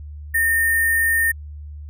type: tone with sample-and-hold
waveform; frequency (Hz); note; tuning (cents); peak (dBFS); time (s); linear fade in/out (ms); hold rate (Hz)
sine; 1828; A#6; -34; -15; 0.34-1.32; 10; 11025
effects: added 74 Hz sine -32 dBFS peak until 1.89 s